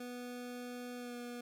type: tone with pitch glide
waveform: 25% pulse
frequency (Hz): 245.8 to 242.1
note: B3 to B3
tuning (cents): -8 to -34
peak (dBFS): -39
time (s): 0-1.41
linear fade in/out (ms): 5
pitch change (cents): -26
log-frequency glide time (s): 0.97-1.15
effects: none